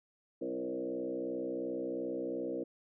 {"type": "tone with frequency modulation", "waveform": "sine", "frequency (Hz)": 404.3, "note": "G#4", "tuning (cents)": -46, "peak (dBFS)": -34, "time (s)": [0.41, 2.64], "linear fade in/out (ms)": 10, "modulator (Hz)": 62.8, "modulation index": 2.4, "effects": []}